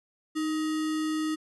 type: tone with sample-and-hold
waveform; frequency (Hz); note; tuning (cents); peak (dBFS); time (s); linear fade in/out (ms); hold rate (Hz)
sine; 311.1; D#4; 0; -26; 0.35-1.36; 20; 1575
effects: resampled to 24000 Hz